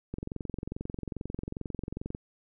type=click train; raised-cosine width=3 ms; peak=-22 dBFS; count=46; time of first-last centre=0.14-2.149 s; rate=22.4 Hz; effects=none